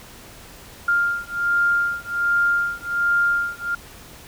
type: beating tone pair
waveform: sine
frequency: 1400 / 1401.3 Hz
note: F6 / F6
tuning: +4 / +5 cents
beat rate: 1.3 Hz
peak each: -21 dBFS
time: 0.88-3.75 s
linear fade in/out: 5 ms
effects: pink hiss -43 dBFS RMS until 4.27 s